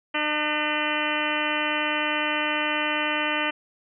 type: harmonic tone with a mistuned harmonic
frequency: 301.6 Hz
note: D4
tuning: 46 cents sharp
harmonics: 1 / 2 / 3 / 4 / 5 / 6 / 7 / 8 / 9 / 10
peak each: -32 / -32 / -32 / -32 / -32 / -32 / -32 / -32 / -32 / -32 dBFS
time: 0.14-3.51 s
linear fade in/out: 10 ms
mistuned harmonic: 7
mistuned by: -68 cents
effects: none